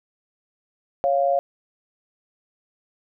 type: tone pair together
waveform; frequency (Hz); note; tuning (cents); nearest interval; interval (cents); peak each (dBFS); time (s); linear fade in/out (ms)
sine; 554.4 / 698.5; C#5 / F5; 0 / 0; major third; 400; -20; 1.04-1.39; 0
effects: none